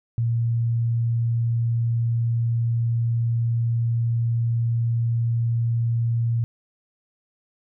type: tone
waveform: sine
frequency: 116.54 Hz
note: A#2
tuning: in tune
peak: -19 dBFS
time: 0.18-6.44 s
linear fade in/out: 0 ms
effects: none